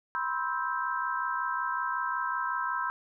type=chord; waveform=sine; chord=C major seventh; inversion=third; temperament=just; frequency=981.1 / 1046.5 / 1308.1 / 1569.8 Hz; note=B5 / C6 / E6 / G6; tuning=-12 / 0 / -14 / +2 cents; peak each=-34 dBFS; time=0.15-2.9 s; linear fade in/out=0 ms; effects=none